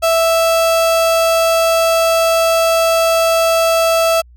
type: tone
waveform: 35% pulse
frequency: 659.3 Hz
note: E5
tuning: in tune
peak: -9 dBFS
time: 0.02-4.22 s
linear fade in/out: 20 ms
effects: added 60 Hz sine -40 dBFS peak until 4.36 s